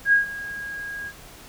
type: tone with ADSR envelope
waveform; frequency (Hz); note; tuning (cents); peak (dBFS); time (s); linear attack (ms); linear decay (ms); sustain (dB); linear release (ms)
sine; 1638; G#6; -24; -12; 0.05-1.13; 74; 130; -18; 59
effects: pink hiss -45 dBFS RMS until 1.48 s